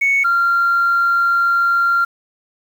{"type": "tone pair in turn", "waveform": "sine", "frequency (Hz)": [2217, 1383.5], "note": ["C#7", "F6"], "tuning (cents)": [0, -17], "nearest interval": "minor sixth", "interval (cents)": 817, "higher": "first", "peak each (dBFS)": -11, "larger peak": "neither", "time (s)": [[0.01, 0.24], [0.24, 2.05]], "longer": "second", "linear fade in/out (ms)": 10, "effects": ["tanh soft clip ceiling -8 dBFS", "7-bit"]}